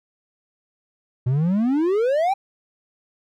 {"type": "exponential sweep", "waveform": "triangle", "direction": "up", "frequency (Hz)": [120, 812], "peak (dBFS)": -15, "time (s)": [1.26, 2.34], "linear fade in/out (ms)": 10, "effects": []}